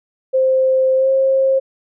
sine tone with pitch glide, 523.3 to 534 Hz, C5 to C5, 0 to +35 cents, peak -11 dBFS, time 0.33-1.6 s, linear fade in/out 20 ms, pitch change +35 cents, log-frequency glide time 0.96-1.09 s, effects none

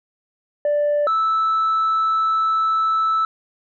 sine tone pair in turn, 587.3 / 1313.1 Hz, D5 / E6, 0 / -7 cents, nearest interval octave + major second, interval 1393 cents, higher second, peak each -14 dBFS, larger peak neither, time 0.65-1.07 / 1.07-3.25 s, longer second, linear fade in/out 2 ms, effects tanh soft clip ceiling -14 dBFS

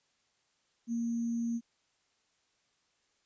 sine tone with sample-and-hold, 233.1 Hz, A#3, in tune, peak -30 dBFS, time 0.87-1.61 s, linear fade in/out 50 ms, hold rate 6300 Hz, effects white hiss -74 dBFS RMS until 3.25 s + resampled to 16000 Hz

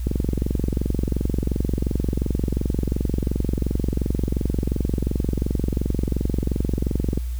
click train, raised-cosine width 3 ms, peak -9 dBFS, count 163, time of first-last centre 0.07-7.175 s, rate 22.8 Hz, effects added 60 Hz sine -24 dBFS peak until 7.39 s + white hiss -48 dBFS RMS until 7.39 s

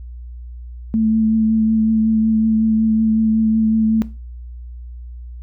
sine tone with vibrato, 220.5 Hz, A3, 4 cents sharp, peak -13 dBFS, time 0.94-4.02 s, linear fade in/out 0 ms, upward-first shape triangle, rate 5.4 Hz, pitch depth 23 cents each way, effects noise-tail reverb RT60 0.3 s tail -17 dB re dry + added 60 Hz sine -30 dBFS peak until 5.42 s

